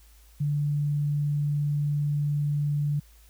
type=tone; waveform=sine; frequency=146.2 Hz; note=D3; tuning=7 cents flat; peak=-23 dBFS; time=0.4-3 s; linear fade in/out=10 ms; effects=added 54 Hz sine -52 dBFS peak until 3.29 s + white hiss -60 dBFS RMS until 3.29 s